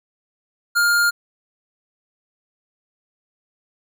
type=tone; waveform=square; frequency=1409 Hz; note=F6; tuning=15 cents sharp; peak=-15 dBFS; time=0.75-1.11 s; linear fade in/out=20 ms; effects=none